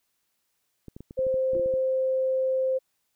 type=clicks; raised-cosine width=3 ms; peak=-28 dBFS; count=12; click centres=0.883 / 0.965 / 1.006 / 1.109 / 1.191 / 1.267 / 1.342 / 1.534 / 1.566 / 1.596 / 1.66 / 1.739 s
type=tone; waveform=sine; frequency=523 Hz; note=C5; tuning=1 cent flat; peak=-22 dBFS; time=1.17-2.79 s; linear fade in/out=20 ms
type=tone with exponential decay; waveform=sine; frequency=350 Hz; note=F4; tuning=4 cents sharp; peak=-30 dBFS; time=1.55-1.91 s; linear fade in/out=0 ms; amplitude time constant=78 ms
effects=white hiss -75 dBFS RMS until 3.15 s